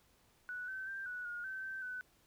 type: tone with pitch steps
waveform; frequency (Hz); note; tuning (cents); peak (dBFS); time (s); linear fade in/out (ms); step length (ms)
sine; 1478 / 1536 / 1577 / 1475 / 1432 / 1541 / 1552 / 1500; F#6 / G6 / G6 / F#6 / F6 / G6 / G6 / F#6; -2 / -36 / +10 / -6 / +43 / -30 / -18 / +23; -40; 0.49-2.01; 0; 190
effects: pink hiss -70 dBFS RMS until 2.26 s